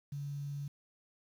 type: tone with quantisation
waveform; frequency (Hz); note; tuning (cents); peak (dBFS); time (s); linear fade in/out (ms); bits
sine; 142.5; C#3; +48; -37; 0.12-0.68; 5; 10
effects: none